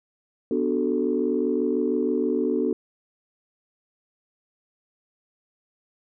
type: chord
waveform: sine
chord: B minor seventh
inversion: none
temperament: equal with one note detuned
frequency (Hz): 246.9 / 293.7 / 374.1 / 440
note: B3 / D4 / F#4 / A4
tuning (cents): 0 / 0 / +19 / 0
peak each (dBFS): -26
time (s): 0.51-2.73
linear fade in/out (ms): 2
effects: tanh soft clip ceiling -11 dBFS